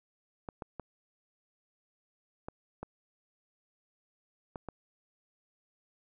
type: clicks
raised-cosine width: 1 ms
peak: -25 dBFS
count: 7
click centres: 0.488 / 0.622 / 0.797 / 2.485 / 2.83 / 4.558 / 4.687 s
effects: none